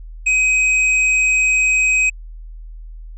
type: tone with tanh clipping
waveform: sine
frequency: 2523 Hz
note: D#7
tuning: 23 cents sharp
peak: -14 dBFS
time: 0.26-2.1 s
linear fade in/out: 10 ms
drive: 11 dB
effects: added 40 Hz sine -31 dBFS peak until 3.17 s + resampled to 22050 Hz